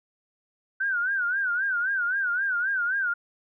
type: tone with vibrato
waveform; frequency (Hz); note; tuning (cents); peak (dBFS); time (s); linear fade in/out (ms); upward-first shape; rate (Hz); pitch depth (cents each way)
sine; 1506; F#6; +30; -23; 0.8-3.14; 10; sine; 3.8; 130
effects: none